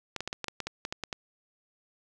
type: clicks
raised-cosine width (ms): 0.2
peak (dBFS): -16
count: 12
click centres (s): 0.163 / 0.206 / 0.276 / 0.329 / 0.443 / 0.483 / 0.603 / 0.67 / 0.851 / 0.925 / 1.037 / 1.128
effects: none